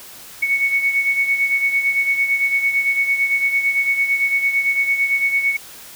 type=beating tone pair; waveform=sine; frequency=2217 / 2225.9 Hz; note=C#7 / C#7; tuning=0 / +7 cents; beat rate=8.9 Hz; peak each=-16 / -23 dBFS; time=0.42-5.57 s; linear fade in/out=10 ms; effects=white hiss -39 dBFS RMS until 5.95 s